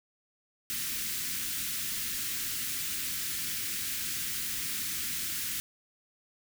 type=band-stop noise; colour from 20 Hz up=white; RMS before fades=-34 dBFS; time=0.7-5.6 s; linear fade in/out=0 ms; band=310 to 1500 Hz; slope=24 dB/octave; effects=none